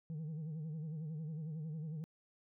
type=tone with vibrato; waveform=sine; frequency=156.4 Hz; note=D#3; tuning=9 cents sharp; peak=-37 dBFS; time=0.1-2.04 s; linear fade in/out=0 ms; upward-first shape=sine; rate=11 Hz; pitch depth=91 cents each way; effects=tanh soft clip ceiling -39 dBFS